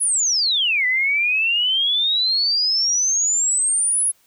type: exponential two-way sweep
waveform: sine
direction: down then up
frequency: 10660 to 1975.5 to 10660 Hz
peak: -16 dBFS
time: 0-4.12 s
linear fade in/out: 20 ms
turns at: 0.86 s
effects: white hiss -59 dBFS RMS until 4.26 s